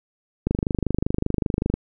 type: click train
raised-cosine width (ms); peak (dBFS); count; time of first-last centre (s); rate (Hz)
3; -8; 33; 0.47-1.74; 25.2
effects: none

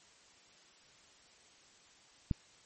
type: click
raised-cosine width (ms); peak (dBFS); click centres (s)
5; -18; 2.312
effects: white hiss -62 dBFS RMS until 2.65 s + MP3 32 kbps

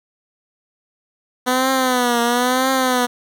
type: tone with vibrato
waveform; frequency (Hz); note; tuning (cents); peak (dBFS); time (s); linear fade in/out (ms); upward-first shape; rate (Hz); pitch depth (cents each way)
10% pulse; 249.8; B3; +20; -7; 1.46-3.07; 20; triangle; 1; 110
effects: none

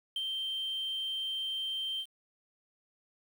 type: tone with ADSR envelope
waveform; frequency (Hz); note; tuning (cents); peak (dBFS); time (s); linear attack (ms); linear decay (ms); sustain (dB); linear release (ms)
sine; 3137; G7; +1; -28; 0.16-2.06; 3; 46; -3; 65
effects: tanh soft clip ceiling -30 dBFS + 9-bit

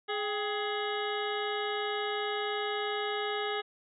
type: harmonic tone with a mistuned harmonic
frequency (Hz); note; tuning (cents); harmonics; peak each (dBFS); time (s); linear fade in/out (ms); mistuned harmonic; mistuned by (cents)
418.6; G#4; +14; 1 / 2 / 3 / 4 / 5 / 7 / 8 / 9; -34 / -37 / -39 / -40 / -41 / -42 / -43 / -44; 0.08-3.62; 20; 2; -83
effects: none

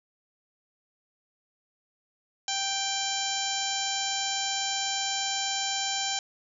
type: harmonic tone with a mistuned harmonic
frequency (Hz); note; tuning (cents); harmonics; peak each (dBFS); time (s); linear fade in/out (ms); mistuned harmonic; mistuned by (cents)
784; G5; 0; 1 / 2 / 3 / 4 / 5 / 6 / 7 / 8 / 9; -34 / -39 / -39 / -34 / -35 / -41 / -36 / -38 / -35; 2.48-6.19; 2; 5; +40
effects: none

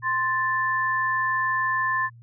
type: tone pair together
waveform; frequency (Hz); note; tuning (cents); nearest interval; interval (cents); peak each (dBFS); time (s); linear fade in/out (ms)
sine; 1046.5 / 1760; C6 / A6; 0 / 0; major sixth; 900; -24; 0.02-2.1; 50
effects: added 117 Hz sine -45 dBFS peak until 2.22 s

